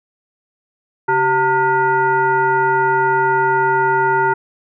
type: tone with frequency modulation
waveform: sine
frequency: 908 Hz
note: A#5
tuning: 46 cents flat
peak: -12 dBFS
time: 1.08-4.34 s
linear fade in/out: 10 ms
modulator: 522 Hz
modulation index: 1.1
effects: none